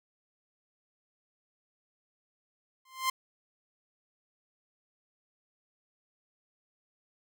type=tone with exponential growth; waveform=sawtooth; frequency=1046 Hz; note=C6; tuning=1 cent flat; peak=-20 dBFS; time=2.85-3.1 s; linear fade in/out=5 ms; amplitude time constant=53 ms; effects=none